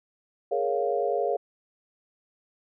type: chord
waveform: sine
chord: Bb minor seventh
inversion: third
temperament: equal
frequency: 415.3 / 466.2 / 554.4 / 698.5 Hz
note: Ab4 / Bb4 / Db5 / F5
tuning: 0 / 0 / 0 / 0 cents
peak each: -29 dBFS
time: 0.51-1.37 s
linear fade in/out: 10 ms
effects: none